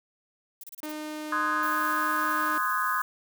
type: noise bursts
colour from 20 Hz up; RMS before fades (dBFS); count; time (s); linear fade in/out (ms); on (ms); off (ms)
violet; -42; 6; 0.61-0.916; 2; 26; 30
type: tone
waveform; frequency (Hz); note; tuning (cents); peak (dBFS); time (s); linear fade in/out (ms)
sawtooth; 305.4; D#4; -32; -30; 0.83-2.58; 2
type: chord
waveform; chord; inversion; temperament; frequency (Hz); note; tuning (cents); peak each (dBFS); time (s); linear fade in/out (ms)
sine; Ab dominant seventh; first; just; 1038.3 / 1245.9 / 1495.1 / 1661.2; C6 / Eb6 / Gb6 / Ab6; -14 / +2 / +18 / 0; -30 / -28 / -32 / -32; 1.32-3.02; 5
type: noise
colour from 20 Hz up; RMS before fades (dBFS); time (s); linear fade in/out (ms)
violet; -40; 1.63-3.02; 0
effects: none